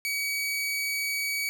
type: tone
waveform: sawtooth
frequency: 2267 Hz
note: C#7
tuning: 38 cents sharp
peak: -24 dBFS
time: 0.05-1.49 s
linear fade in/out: 0 ms
effects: none